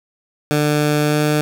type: tone with pitch glide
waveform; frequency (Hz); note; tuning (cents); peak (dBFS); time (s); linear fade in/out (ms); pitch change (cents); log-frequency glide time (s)
15% pulse; 149.1 to 150.48; D3 to D3; +27 to +42; -8; 0.51-1.41; 0; +15; 1.01-1.26
effects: none